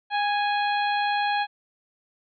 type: harmonic tone with a mistuned harmonic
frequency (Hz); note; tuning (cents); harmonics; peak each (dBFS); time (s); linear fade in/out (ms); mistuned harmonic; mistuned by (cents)
830.6; G#5; 0; 1 / 2 / 3 / 4 / 5; -23 / -29 / -33 / -35 / -37; 0.1-1.47; 50; 1; -23
effects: none